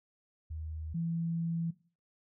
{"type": "tone pair in turn", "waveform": "sine", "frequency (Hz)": [78.7, 166.76], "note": ["D#2", "E3"], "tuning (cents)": [20, 20], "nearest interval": "octave + minor second", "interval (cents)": 1300, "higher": "second", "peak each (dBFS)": [-37, -31], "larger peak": "second", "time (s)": [[0.5, 0.94], [0.94, 1.71]], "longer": "second", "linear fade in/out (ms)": 10, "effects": ["noise-tail reverb RT60 0.4 s tail -18 dB re dry"]}